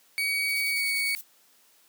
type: tone with pitch glide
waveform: 35% pulse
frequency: 2257 to 2236 Hz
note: C#7 to C#7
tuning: +31 to +14 cents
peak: -23 dBFS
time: 0.18-1.15 s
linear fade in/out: 0 ms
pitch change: -17 cents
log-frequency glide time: 0.69-0.87 s
type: noise with tremolo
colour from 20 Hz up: violet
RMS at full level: -38 dBFS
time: 0.46-1.25 s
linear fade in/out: 50 ms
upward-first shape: square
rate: 10 Hz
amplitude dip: 70%
effects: white hiss -61 dBFS RMS until 1.88 s + high-pass 200 Hz 12 dB/octave